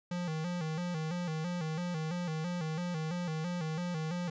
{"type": "tone with vibrato", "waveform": "square", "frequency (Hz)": 166.9, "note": "E3", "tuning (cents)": 22, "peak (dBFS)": -34, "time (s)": [0.11, 4.3], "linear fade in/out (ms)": 5, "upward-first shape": "square", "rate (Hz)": 3, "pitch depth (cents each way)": 100, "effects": ["resampled to 16000 Hz"]}